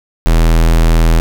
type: tone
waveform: square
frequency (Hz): 41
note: E1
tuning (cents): -9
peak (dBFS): -7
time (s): 0.26-1.2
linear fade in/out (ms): 0
effects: none